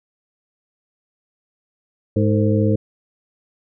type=harmonic tone with a mistuned harmonic; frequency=104.7 Hz; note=G#2; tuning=15 cents sharp; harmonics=1 / 2 / 3 / 4 / 5; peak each=-17 / -20 / -22 / -23 / -24 dBFS; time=2.16-2.76 s; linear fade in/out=5 ms; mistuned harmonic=4; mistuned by=+120 cents; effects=none